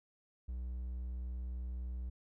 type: tone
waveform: triangle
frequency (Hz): 61.74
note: B1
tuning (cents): 0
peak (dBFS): -36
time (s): 0.48-2.1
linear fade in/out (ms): 10
effects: none